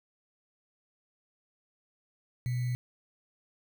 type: tone with sample-and-hold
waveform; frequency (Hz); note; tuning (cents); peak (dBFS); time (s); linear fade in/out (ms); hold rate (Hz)
sine; 123.47; B2; 0; -28; 2.46-2.75; 0; 2100
effects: none